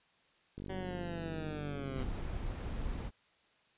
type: click train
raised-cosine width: 3 ms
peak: -31 dBFS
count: 74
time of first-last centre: 0.58-2.085 s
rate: 48.5 Hz
type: linear sweep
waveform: 15% pulse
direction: down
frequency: 190.2 to 128.8 Hz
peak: -33 dBFS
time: 0.69-2.04 s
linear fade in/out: 10 ms
type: noise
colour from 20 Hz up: brown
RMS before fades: -38 dBFS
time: 1.95-3.11 s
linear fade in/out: 50 ms
effects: white hiss -69 dBFS RMS until 3.77 s + resampled to 8000 Hz